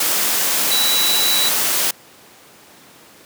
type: tone in noise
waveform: sine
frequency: 3932 Hz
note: B7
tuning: 8 cents flat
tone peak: -17 dBFS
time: 0.71-1.49 s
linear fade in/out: 5 ms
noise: white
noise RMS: -18 dBFS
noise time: 0-1.91 s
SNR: -2 dB
effects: pink hiss -45 dBFS RMS until 3.25 s + high-pass 200 Hz 12 dB/octave